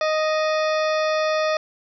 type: harmonic tone with a mistuned harmonic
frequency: 622.3 Hz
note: D#5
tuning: in tune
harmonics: 1 / 2 / 3 / 4 / 6 / 7 / 8 / 9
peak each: -20 / -26 / -30 / -32 / -36 / -37 / -38 / -39 dBFS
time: 0.01-1.57 s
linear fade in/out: 2 ms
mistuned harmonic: 6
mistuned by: -100 cents
effects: none